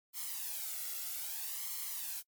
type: noise with flanger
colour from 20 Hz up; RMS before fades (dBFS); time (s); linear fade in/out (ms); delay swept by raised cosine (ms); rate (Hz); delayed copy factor
blue; -40; 0.13-2.23; 50; 0.94 to 1.49; 0.62; +0.7
effects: noise-tail reverb RT60 0.1 s tail -26 dB re dry + MP3 96 kbps